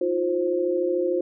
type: tone cluster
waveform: sine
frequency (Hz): 322.8 / 356.2 / 527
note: E4 / F4 / C5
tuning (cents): -36 / +34 / +12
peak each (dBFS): -30 / -23 / -25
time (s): 0.01-1.21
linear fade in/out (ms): 5
effects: none